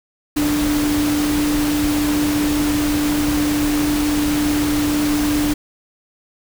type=tone in noise; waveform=sine; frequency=296 Hz; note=D4; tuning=14 cents sharp; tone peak=-16 dBFS; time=0.36-5.54 s; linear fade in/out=10 ms; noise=pink; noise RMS=-24 dBFS; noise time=0.36-5.54 s; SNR=+5 dB; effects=none